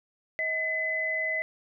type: tone pair together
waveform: sine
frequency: 636.3 / 2018 Hz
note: D#5 / B6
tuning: +39 / +37 cents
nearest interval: octave + minor sixth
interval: 1998 cents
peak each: -34 / -27 dBFS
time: 0.39-1.42 s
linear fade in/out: 0 ms
effects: none